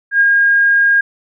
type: tone with ADSR envelope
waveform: sine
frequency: 1623 Hz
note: G#6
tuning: 40 cents flat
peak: -6 dBFS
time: 0.11-1.01 s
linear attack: 92 ms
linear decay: 30 ms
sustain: -2 dB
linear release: 6 ms
effects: none